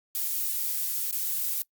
violet noise with dropouts, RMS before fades -29 dBFS, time 0.15-1.62 s, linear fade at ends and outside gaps 1 ms, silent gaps 1.111-1.126 s, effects noise-tail reverb RT60 0.1 s tail -22 dB re dry + Opus 48 kbps

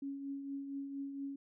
sine tone with tremolo, 277.2 Hz, C#4, in tune, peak -37 dBFS, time 0.02-1.36 s, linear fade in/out 5 ms, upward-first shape triangle, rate 4.3 Hz, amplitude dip 50%, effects none

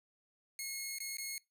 10% pulse tone with dropouts, 2169 Hz, C#7, 38 cents flat, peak -30 dBFS, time 0.59-1.38 s, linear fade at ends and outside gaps 1 ms, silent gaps 0.985-1.003 / 1.17-1.183 s, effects noise-tail reverb RT60 0.2 s tail -22 dB re dry

